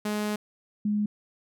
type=tone pair in turn; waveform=sawtooth / sine; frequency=210 / 208.7 Hz; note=G#3 / G#3; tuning=+19 / +9 cents; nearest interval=unison; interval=10 cents; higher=first; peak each=-23 dBFS; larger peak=neither; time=0.05-0.36 / 0.85-1.06 s; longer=first; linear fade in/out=5 ms; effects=none